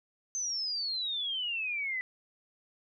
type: exponential sweep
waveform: sine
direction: down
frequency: 6272 to 1979 Hz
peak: -31 dBFS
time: 0.35-2.01 s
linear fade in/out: 0 ms
effects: none